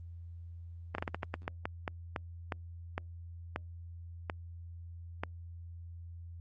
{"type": "slowing click train", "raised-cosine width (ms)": 0.5, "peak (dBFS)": -19, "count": 16, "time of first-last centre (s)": [0.95, 5.235], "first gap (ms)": 33, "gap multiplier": 1.27, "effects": ["added 85 Hz sine -44 dBFS peak until 6.4 s", "Opus 32 kbps"]}